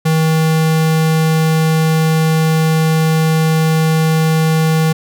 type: tone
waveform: square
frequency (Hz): 159.3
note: D#3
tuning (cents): +41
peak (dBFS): -11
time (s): 0.05-4.93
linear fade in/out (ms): 10
effects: none